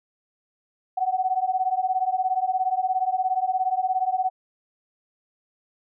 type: beating tone pair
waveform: sine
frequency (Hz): 740 / 757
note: F#5 / F#5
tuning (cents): 0 / +39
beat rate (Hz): 17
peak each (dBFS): -24 / -24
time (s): 0.97-4.3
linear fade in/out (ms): 10
effects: none